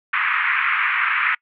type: band-pass noise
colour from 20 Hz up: white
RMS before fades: -20 dBFS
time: 0.13-1.35 s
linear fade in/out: 5 ms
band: 1100 to 2400 Hz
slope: 48 dB/octave
effects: noise-tail reverb RT60 0.1 s tail -26 dB re dry